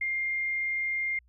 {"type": "tone", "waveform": "sine", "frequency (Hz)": 2113, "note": "C7", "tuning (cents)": 16, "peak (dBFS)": -27, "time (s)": [0.01, 1.19], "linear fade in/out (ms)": 5, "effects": ["added 60 Hz sine -59 dBFS peak until 1.28 s"]}